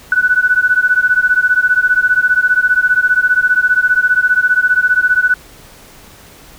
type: beating tone pair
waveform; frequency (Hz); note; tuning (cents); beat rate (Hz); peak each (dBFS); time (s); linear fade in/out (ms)
sine; 1480 / 1495; F#6 / F#6; 0 / +17; 15; -12; 0.12-5.34; 2
effects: pink hiss -40 dBFS RMS until 6.58 s